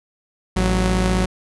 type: tone pair together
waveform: sawtooth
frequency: 55 / 185 Hz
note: A1 / F#3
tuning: 0 / 0 cents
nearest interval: octave + major sixth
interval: 2100 cents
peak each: -15 dBFS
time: 0.56-1.26 s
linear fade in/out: 10 ms
effects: resampled to 24000 Hz